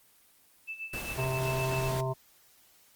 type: tone with tremolo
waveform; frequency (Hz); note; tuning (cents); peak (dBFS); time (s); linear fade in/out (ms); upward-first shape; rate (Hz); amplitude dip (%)
sine; 2637; E7; 0; -34; 0.67-1.89; 20; sine; 7.6; 75
type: noise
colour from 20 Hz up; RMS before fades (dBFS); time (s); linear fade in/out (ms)
pink; -38; 0.93-2.01; 5
type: harmonic tone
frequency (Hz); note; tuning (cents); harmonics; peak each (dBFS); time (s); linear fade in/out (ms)
130.81; C3; 0; 1 / 3 / 5 / 7 / 8; -31 / -36 / -35 / -39 / -41; 1.17-2.14; 20
effects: white hiss -62 dBFS RMS until 2.95 s + Opus 24 kbps